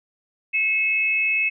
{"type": "tone pair together", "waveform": "sine", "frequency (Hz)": [2179, 2583], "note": ["C#7", "E7"], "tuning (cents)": [-30, -36], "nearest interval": "minor third", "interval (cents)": 294, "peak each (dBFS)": [-25, -19], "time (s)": [0.53, 1.5], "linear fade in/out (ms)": 20, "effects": []}